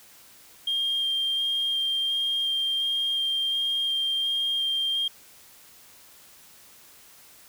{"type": "tone with vibrato", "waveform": "sine", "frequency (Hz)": 3200, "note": "G7", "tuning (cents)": 35, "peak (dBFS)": -22, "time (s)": [0.67, 5.08], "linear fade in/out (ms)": 5, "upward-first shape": "square", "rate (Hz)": 1.4, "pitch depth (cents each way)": 8, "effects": ["tanh soft clip ceiling -20 dBFS", "white hiss -52 dBFS RMS until 7.48 s"]}